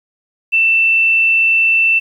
sine tone, 2671 Hz, E7, 22 cents sharp, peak -9 dBFS, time 0.52-2 s, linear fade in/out 20 ms, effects 8-bit

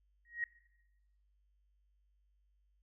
sine tone with exponential growth, 1887 Hz, A#6, 21 cents sharp, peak -30 dBFS, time 0.25-0.44 s, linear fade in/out 2 ms, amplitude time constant 40 ms, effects noise-tail reverb RT60 1.0 s tail -21 dB re dry + added 50 Hz sine -70 dBFS peak until 2.82 s

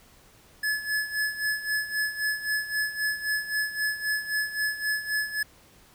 square tone with tremolo, 1713 Hz, A6, 47 cents flat, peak -24 dBFS, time 0.63-5.43 s, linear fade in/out 5 ms, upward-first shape sine, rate 3.8 Hz, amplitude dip 75%, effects pink hiss -56 dBFS RMS until 5.94 s

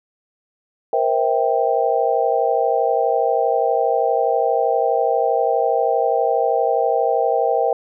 sine chord, C dominant seventh, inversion third, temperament just, 470.9 / 523.3 / 654.1 / 784.9 Hz, Bb4 / C5 / E5 / G5, +18 / 0 / -14 / +2 cents, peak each -20 / -22 / -21 / -20 dBFS, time 0.93-7.73 s, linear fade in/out 2 ms, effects none

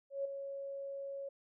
sine tone with ADSR envelope, 553 Hz, C#5, 4 cents flat, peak -32 dBFS, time 0.1-1.29 s, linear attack 150 ms, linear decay 6 ms, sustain -8 dB, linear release 7 ms, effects none

